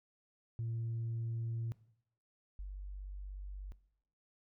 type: tone pair in turn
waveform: sine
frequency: 114.9 / 48.31 Hz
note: A#2 / G1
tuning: -25 / -25 cents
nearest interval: octave + minor third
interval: 1500 cents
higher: first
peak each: -34 / -40 dBFS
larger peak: first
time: 0.59-1.72 / 2.59-3.72 s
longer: neither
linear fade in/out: 0 ms
effects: noise-tail reverb RT60 0.7 s tail -20 dB re dry + tanh soft clip ceiling -33 dBFS